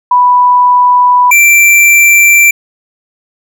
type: tone pair in turn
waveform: sine / square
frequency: 987.8 / 2349 Hz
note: B5 / D7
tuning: 0 / 0 cents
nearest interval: octave + minor third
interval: 1500 cents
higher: second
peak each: -3 dBFS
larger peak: neither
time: 0.11-1.31 / 1.31-2.51 s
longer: neither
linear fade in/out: 5 ms
effects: none